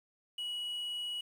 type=tone with quantisation; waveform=triangle; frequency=2919 Hz; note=F#7; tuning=24 cents flat; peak=-34 dBFS; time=0.38-1.21 s; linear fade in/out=5 ms; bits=10; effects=none